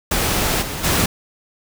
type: noise with level steps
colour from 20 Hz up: pink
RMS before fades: -19 / -27 / -17 dBFS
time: 0.11-1.06 s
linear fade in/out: 5 ms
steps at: 0.61 / 0.83 s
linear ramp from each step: 20 ms
effects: none